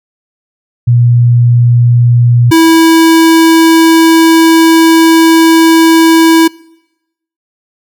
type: tone pair in turn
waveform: sine / square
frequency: 120.3 / 326.7 Hz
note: B2 / E4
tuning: -45 / -15 cents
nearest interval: octave + perfect fourth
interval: 1730 cents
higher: second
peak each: -3 dBFS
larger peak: neither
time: 0.87-2.51 / 2.51-6.48 s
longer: second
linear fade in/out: 10 ms
effects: noise-tail reverb RT60 0.9 s tail -24 dB re dry